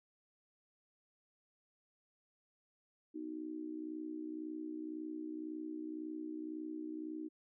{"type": "tone with amplitude modulation", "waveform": "sine", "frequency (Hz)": 311.1, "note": "D#4", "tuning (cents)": 0, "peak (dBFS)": -37, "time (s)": [3.14, 7.29], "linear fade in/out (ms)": 20, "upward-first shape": "sine", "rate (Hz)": 61.9, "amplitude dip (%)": 80, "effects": []}